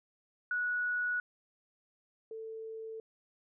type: tone pair in turn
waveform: sine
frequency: 1466 / 444.5 Hz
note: F#6 / A4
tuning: -16 / +18 cents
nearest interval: octave + major sixth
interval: 2066 cents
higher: first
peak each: -30 / -40 dBFS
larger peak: first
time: 0.51-1.2 / 2.31-3 s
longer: neither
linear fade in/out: 2 ms
effects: none